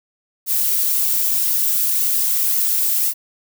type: noise with flanger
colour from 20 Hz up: violet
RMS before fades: -18 dBFS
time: 0.46-3.14 s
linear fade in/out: 50 ms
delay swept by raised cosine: 1.2 to 3 ms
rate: 1.9 Hz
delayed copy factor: -0.5
effects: none